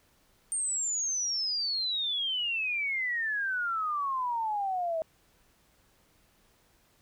sine exponential sweep, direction down, 8860 to 633 Hz, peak -28 dBFS, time 0.52-5.02 s, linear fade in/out 0 ms, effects pink hiss -66 dBFS RMS until 7.01 s

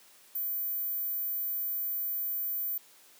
sine tone, 14300 Hz, A9, 27 cents sharp, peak -30 dBFS, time 0.35-2.78 s, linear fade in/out 5 ms, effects white hiss -58 dBFS RMS until 3.19 s + high-pass 200 Hz 12 dB/octave

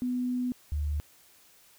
sine tone pair in turn, 249 / 74.03 Hz, B3 / D2, +14 / +14 cents, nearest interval octave + major sixth, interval 2100 cents, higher first, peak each -27 dBFS, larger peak neither, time 0.02-0.52 / 0.72-1 s, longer first, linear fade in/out 0 ms, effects white hiss -59 dBFS RMS until 1.78 s

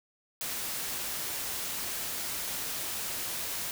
white noise, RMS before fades -35 dBFS, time 0.41-3.71 s, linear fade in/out 0 ms, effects none

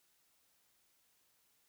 silence, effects white hiss -74 dBFS RMS until 1.68 s

